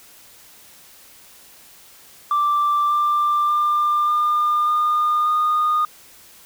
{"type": "tone with pitch steps", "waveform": "sine", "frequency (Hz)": [1174.7, 1184.9, 1195.2, 1205.6, 1216.1, 1226.7], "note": ["D6", "D6", "D6", "D6", "D#6", "D#6"], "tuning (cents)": [0, 15, 30, 45, -40, -25], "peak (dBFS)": -14, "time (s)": [2.31, 5.85], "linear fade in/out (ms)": 2, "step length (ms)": 590, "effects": ["tanh soft clip ceiling -13 dBFS", "white hiss -47 dBFS RMS until 6.45 s"]}